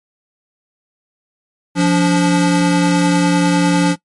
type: tone pair together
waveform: square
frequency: 174.61 / 287.7 Hz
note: F3 / D4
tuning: 0 / -36 cents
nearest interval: major sixth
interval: 864 cents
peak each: -14 dBFS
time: 1.75-3.96 s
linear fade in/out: 50 ms
effects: noise-tail reverb RT60 0.1 s tail -19 dB re dry + MP3 48 kbps